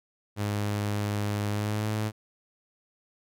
sawtooth tone with pitch glide, 103.4 to 107.54 Hz, G#2 to A2, -7 to -39 cents, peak -23 dBFS, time 0.36-2.12 s, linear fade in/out 50 ms, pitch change +68 cents, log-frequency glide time 1.5-1.89 s, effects none

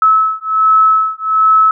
sine beating tone pair, 1297 / 1298.3 Hz, E6 / E6, -28 / -27 cents, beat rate 1.3 Hz, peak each -11 dBFS, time 0.02-1.71 s, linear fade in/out 2 ms, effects none

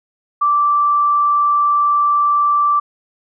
sine tone, 1169 Hz, D6, 8 cents flat, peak -11 dBFS, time 0.41-2.8 s, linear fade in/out 10 ms, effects none

